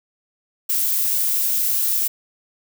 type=noise; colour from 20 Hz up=violet; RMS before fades=-20 dBFS; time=0.69-2.08 s; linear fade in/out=10 ms; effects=none